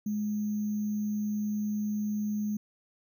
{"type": "tone with sample-and-hold", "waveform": "sine", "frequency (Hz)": 209.6, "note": "G#3", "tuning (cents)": 16, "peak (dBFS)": -28, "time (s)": [0.06, 2.57], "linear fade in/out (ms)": 5, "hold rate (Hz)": 6300, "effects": []}